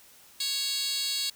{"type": "tone with high-pass filter", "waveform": "10% pulse", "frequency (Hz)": 554.4, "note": "C#5", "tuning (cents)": 0, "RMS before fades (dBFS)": -30, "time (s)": [0.4, 1.3], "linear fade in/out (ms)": 5, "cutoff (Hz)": 4600, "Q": 5.7, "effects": ["white hiss -55 dBFS RMS until 1.35 s"]}